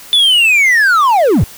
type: linear sweep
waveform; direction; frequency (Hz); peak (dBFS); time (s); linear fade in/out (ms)
triangle; down; 3520 to 61.74; -5; 0.13-1.44; 0
effects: white hiss -35 dBFS RMS until 1.57 s